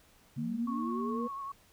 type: linear sweep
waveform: sine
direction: up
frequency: 130.81 to 496 Hz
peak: -37 dBFS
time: 0.36-1.28 s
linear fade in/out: 10 ms
type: tone with pitch glide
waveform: sine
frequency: 233.1 to 235.3 Hz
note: A#3 to A#3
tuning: 0 to +16 cents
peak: -33 dBFS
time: 0.37-1.28 s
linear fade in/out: 20 ms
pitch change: +16 cents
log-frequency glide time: 0.47-0.63 s
type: tone with vibrato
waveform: sine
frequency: 1100 Hz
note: C#6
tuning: 14 cents flat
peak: -37 dBFS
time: 0.67-1.52 s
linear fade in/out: 5 ms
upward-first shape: sine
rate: 10 Hz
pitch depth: 33 cents each way
effects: pink hiss -63 dBFS RMS until 1.72 s